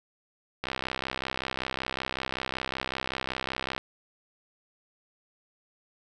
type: click train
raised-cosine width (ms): 0.3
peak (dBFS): -14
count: 206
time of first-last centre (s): 0.64-3.779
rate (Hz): 65.3
effects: none